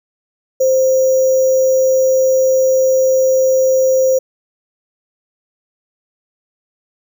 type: tone with sample-and-hold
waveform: sine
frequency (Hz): 523.3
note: C5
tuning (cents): 0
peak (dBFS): -9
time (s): 0.6-4.19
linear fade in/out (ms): 10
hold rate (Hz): 6300
effects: none